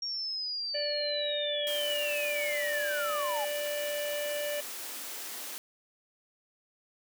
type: linear sweep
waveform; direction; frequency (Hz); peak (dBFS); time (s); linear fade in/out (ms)
sine; down; 5588 to 801; -32; 0.02-3.45; 5
type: harmonic tone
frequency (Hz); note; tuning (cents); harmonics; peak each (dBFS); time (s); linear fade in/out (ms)
587.3; D5; 0; 1 / 3 / 4 / 5; -32 / -42 / -45 / -42; 0.74-4.61; 10
type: high-pass noise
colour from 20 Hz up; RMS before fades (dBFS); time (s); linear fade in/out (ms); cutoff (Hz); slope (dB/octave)
white; -40; 1.67-5.58; 0; 230; 48
effects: none